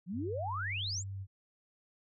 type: exponential sweep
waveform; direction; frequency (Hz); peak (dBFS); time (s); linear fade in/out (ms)
sine; up; 162.6 to 7770; -35; 0.06-1.04; 50
type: tone with vibrato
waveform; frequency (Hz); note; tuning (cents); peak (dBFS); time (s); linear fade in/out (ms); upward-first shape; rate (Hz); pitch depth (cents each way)
sine; 97.1; G2; -16; -38; 0.12-1.27; 50; sine; 3.3; 10
effects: none